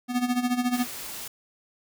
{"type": "tone with tremolo", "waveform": "square", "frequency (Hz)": 246.5, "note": "B3", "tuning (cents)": -3, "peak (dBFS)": -21, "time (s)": [0.08, 0.87], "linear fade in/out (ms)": 50, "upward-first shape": "sine", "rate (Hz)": 14, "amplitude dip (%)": 75}
{"type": "noise", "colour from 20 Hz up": "white", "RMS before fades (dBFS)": -37, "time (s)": [0.73, 1.28], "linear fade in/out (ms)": 5}
{"effects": []}